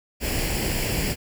pink noise with comb filter, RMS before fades -25 dBFS, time 0.2-1.16 s, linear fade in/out 50 ms, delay 0.4 ms, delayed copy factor +0.65, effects none

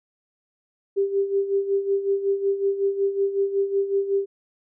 sine tone with tremolo, 395.2 Hz, G4, 14 cents sharp, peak -17 dBFS, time 0.96-4.26 s, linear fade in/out 20 ms, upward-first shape sine, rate 5.4 Hz, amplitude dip 70%, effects none

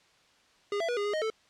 square tone with pitch steps, 407.8 / 667 / 483.9 / 408.7 / 413.3 / 622 / 440.4 Hz, G#4 / E5 / B4 / G#4 / G#4 / D#5 / A4, -32 / +20 / -35 / -28 / -8 / -1 / +2 cents, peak -29 dBFS, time 0.72-1.301 s, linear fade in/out 2 ms, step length 83 ms, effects white hiss -63 dBFS RMS until 1.49 s + low-pass 5000 Hz 12 dB/octave

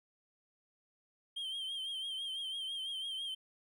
triangle tone with vibrato, 3169 Hz, G7, 18 cents sharp, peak -36 dBFS, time 1.36-3.35 s, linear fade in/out 10 ms, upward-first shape triangle, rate 6 Hz, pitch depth 69 cents each way, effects none

